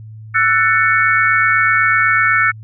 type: chord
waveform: sine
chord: F# minor seventh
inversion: third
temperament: just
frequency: 1332 / 1480 / 1776 / 2220 Hz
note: E6 / F#6 / A6 / C#7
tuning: +18 / 0 / +16 / +2 cents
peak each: -16 dBFS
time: 0.34-2.52 s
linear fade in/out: 20 ms
effects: added 109 Hz sine -31 dBFS peak until 2.63 s